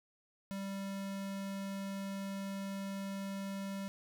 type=tone; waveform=square; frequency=196 Hz; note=G3; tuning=in tune; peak=-39 dBFS; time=0.51-3.88 s; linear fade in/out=0 ms; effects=none